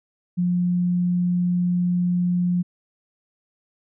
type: tone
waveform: sine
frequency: 177.5 Hz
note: F3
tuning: 28 cents sharp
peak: -18 dBFS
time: 0.37-2.63 s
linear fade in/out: 20 ms
effects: none